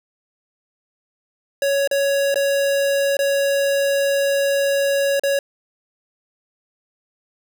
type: tone with dropouts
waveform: square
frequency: 557 Hz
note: C#5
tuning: 8 cents sharp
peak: -17 dBFS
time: 1.62-5.39 s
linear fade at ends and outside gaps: 2 ms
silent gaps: 1.875-1.912 / 2.343-2.357 / 3.169-3.19 / 5.196-5.235 s
effects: none